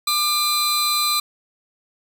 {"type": "tone pair together", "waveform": "sawtooth", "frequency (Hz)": [1196, 4040], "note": ["D6", "B7"], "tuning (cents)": [31, 39], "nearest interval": "octave + major sixth", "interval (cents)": 2108, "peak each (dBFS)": [-18, -17], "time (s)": [0.07, 1.2], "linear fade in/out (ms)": 5, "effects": []}